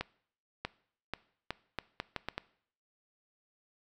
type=accelerating click train; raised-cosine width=0.3 ms; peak=-18 dBFS; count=9; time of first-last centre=0.01-2.38 s; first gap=640 ms; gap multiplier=0.76; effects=noise-tail reverb RT60 0.6 s tail -20 dB re dry